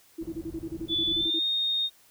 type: tone bursts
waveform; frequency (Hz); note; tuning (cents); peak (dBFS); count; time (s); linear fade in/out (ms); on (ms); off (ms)
sine; 327.9; E4; -9; -31; 14; 0.18-1.395; 10; 58; 31
type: low-pass noise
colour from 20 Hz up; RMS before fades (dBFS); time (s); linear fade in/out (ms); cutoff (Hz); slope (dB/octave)
white; -44; 0.21-1.28; 10; 180; 12
type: tone with pitch glide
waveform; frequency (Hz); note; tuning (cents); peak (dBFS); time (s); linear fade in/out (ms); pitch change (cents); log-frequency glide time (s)
sine; 3467 to 3694; A7 to A#7; -26 to -16; -24; 0.88-1.9; 50; +110; 1.1-1.43
effects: white hiss -59 dBFS RMS until 2.1 s